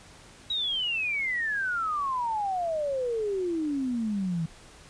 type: exponential sweep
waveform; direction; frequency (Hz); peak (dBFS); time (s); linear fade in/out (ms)
sine; down; 3878 to 158.7; -26; 0.5-4.46; 5
effects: pink hiss -51 dBFS RMS until 4.89 s + resampled to 22050 Hz